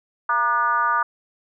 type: tone with frequency modulation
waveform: sine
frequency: 1200 Hz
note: D6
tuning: 37 cents sharp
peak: -17 dBFS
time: 0.29-1.03 s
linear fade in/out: 5 ms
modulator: 259 Hz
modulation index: 1.1
effects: none